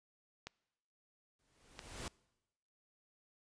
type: clicks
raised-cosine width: 0.2 ms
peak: -27 dBFS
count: 2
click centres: 0.47 / 1.792 s
type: noise with exponential growth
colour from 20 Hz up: pink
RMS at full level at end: -42 dBFS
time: 1.39-2.08 s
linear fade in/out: 2 ms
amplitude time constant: 150 ms
effects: noise-tail reverb RT60 1.0 s tail -24 dB re dry + resampled to 22050 Hz